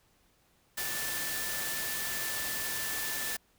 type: tone in noise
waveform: sine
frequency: 1760 Hz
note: A6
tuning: in tune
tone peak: -39 dBFS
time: 0.77-3.37 s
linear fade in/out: 10 ms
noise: white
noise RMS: -35 dBFS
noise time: 0.77-3.37 s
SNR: -7 dB
effects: pink hiss -68 dBFS RMS until 3.58 s